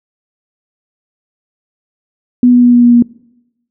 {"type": "tone with pitch steps", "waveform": "sine", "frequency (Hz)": [246.4, 244.8, 243.3, 241.7, 240.2, 238.7], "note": ["B3", "B3", "B3", "B3", "B3", "A#3"], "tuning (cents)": [-4, -15, -26, -37, -48, 41], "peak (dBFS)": -3, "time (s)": [2.43, 3.024], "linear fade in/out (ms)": 2, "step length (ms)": 99, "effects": ["noise-tail reverb RT60 0.9 s tail -23 dB re dry"]}